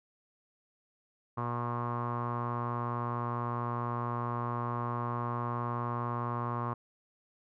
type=tone with low-pass filter; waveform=sawtooth; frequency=119.7 Hz; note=A#2; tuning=46 cents sharp; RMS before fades=-34 dBFS; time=1.37-6.74 s; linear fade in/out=10 ms; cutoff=1100 Hz; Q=7.3; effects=none